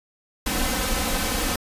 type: noise with comb filter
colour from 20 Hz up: pink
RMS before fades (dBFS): -24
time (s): 0.46-1.56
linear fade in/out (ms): 5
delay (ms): 3.9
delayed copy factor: +0.9
effects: resampled to 32000 Hz